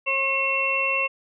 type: harmonic tone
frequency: 541 Hz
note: C#5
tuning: 42 cents flat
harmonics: 1 / 2 / 4 / 5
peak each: -30 / -29 / -30 / -22 dBFS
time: 0.06-1.08 s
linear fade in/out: 20 ms
effects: none